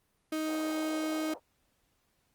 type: tone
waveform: 35% pulse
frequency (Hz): 312.8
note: D#4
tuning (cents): +9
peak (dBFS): -29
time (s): 0.32-1.34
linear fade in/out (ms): 5
type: band-pass noise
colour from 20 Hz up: pink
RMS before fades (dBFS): -46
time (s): 0.45-1.4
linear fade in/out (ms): 50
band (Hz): 470 to 850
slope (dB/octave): 24
effects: pink hiss -74 dBFS RMS until 2.34 s + Opus 32 kbps